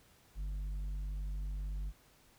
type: tone with tanh clipping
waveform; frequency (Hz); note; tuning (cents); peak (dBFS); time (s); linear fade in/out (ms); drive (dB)
sine; 49; G1; 0; -37; 0.35-1.93; 50; 6
effects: pink hiss -65 dBFS RMS until 2.38 s